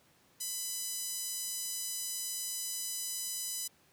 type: tone with high-pass filter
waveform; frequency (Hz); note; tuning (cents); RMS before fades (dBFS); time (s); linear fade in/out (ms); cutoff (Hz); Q
5% pulse; 999; B5; +20; -38; 0.4-3.68; 10; 5100; 0.8
effects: pink hiss -66 dBFS RMS until 3.92 s + high-pass 100 Hz 12 dB/octave